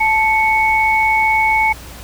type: tone pair together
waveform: sine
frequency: 876 / 2216 Hz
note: A5 / C#7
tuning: -8 / -1 cents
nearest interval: octave + major third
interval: 1607 cents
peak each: -14 dBFS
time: 0-1.73 s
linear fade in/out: 10 ms
effects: added 60 Hz sine -35 dBFS peak until 2.03 s + pink hiss -36 dBFS RMS until 2.03 s